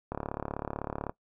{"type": "click train", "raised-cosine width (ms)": 1, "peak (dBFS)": -19, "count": 36, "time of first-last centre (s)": [0.12, 1.095], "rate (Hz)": 35.9, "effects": ["noise-tail reverb RT60 0.1 s tail -19 dB re dry"]}